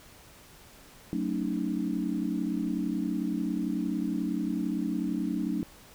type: chord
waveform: sine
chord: D# half-diminished seventh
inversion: first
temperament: just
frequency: 186.68 / 224 / 280 / 311.1 Hz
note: F#3 / A3 / C#4 / D#4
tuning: +16 / +31 / +18 / 0 cents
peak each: -33 dBFS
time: 1.13-5.63 s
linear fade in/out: 0 ms
effects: pink hiss -53 dBFS RMS until 5.94 s